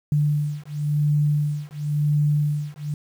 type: beating tone pair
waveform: sine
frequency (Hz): 147.5 / 148.45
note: D3 / D3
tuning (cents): +8 / +19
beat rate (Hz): 0.95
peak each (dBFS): -22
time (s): 0.12-2.94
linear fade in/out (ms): 2
effects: 8-bit